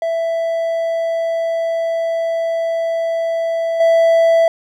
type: tone with level steps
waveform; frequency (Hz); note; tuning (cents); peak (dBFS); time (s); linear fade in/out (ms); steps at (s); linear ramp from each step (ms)
triangle; 662; E5; +7; -14 / -7; 0.02-4.48; 2; 3.8; 5
effects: none